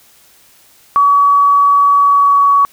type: tone with pitch glide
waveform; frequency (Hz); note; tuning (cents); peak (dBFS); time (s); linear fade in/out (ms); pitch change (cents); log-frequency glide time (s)
sine; 1135 to 1127.2; C#6 to C#6; +41 to +29; -6; 0.96-2.65; 0; -12; 1.97-2.53
effects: white hiss -47 dBFS RMS until 2.72 s